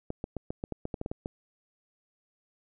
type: clicks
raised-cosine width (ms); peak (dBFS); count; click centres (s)
2; -20; 12; 0.104 / 0.241 / 0.367 / 0.505 / 0.639 / 0.723 / 0.854 / 0.942 / 1.014 / 1.061 / 1.115 / 1.259
effects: none